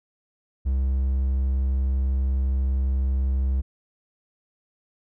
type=tone; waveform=triangle; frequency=66.1 Hz; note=C2; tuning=18 cents sharp; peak=-18 dBFS; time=0.65-3.62 s; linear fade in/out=20 ms; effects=none